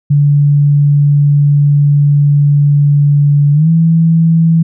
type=tone with pitch glide; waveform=sine; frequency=144.5 to 164.08 Hz; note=D3 to E3; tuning=-28 to -8 cents; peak=-5 dBFS; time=0.1-4.63 s; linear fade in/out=10 ms; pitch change=+220 cents; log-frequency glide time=3.53-3.69 s; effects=none